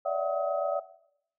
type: tone cluster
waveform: sine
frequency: 576 / 604 / 665 / 753 / 1271 Hz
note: D5 / D5 / E5 / F#5 / D#6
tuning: -34 / +48 / +15 / +30 / +36 cents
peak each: -30 / -37 / -31 / -34 / -37 dBFS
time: 0.05-0.8 s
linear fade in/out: 10 ms
effects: noise-tail reverb RT60 0.7 s tail -17 dB re dry

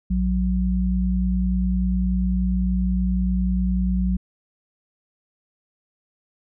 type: tone pair together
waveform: sine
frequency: 58.27 / 185 Hz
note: A#1 / F#3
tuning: 0 / 0 cents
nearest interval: octave + minor sixth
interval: 2000 cents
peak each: -21 dBFS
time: 0.1-4.17 s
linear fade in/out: 10 ms
effects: none

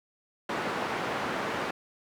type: band-pass noise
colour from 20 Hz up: white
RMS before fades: -32 dBFS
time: 0.49-1.71 s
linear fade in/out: 5 ms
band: 150 to 1400 Hz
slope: 12 dB/octave
effects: none

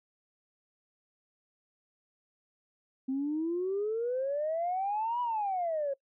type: exponential two-way sweep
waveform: sine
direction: up then down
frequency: 259.5 to 987.8 to 540 Hz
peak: -28 dBFS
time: 3.08-5.94 s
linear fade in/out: 10 ms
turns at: 5.21 s
effects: noise-tail reverb RT60 0.1 s tail -24 dB re dry + tanh soft clip ceiling -24 dBFS

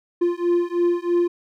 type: beating tone pair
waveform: triangle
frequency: 346.5 / 349.6 Hz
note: F4 / F4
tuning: -14 / +2 cents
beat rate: 3.1 Hz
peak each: -19 dBFS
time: 0.21-1.28 s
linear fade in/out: 10 ms
effects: none

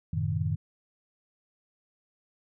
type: chord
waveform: sine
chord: F# diminished seventh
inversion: none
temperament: equal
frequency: 92.5 / 110 / 130.81 / 155.56 Hz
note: F#2 / A2 / C3 / Eb3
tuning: 0 / 0 / 0 / 0 cents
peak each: -31 / -32 / -35 / -30 dBFS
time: 0.13-0.56 s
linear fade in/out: 5 ms
effects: none

